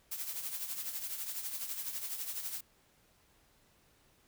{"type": "noise with tremolo", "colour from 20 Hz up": "blue", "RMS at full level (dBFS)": -37, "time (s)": [0.11, 2.61], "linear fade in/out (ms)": 10, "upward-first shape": "triangle", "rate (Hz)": 12, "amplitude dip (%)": 65, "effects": ["pink hiss -68 dBFS RMS until 4.27 s"]}